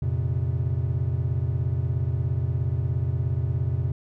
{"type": "chord", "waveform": "triangle", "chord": "F suspended fourth", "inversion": "none", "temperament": "equal with one note detuned", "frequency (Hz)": [87.31, 116.54, 133.48], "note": ["F2", "Bb2", "C3"], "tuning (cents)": [0, 0, 35], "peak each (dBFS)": -25, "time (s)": [0.02, 3.92], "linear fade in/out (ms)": 5, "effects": []}